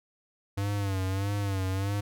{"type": "tone with vibrato", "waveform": "square", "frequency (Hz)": 98, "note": "G2", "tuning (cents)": 0, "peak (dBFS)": -28, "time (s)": [0.57, 2.01], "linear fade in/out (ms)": 10, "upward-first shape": "sine", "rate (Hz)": 1.6, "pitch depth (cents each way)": 72, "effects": []}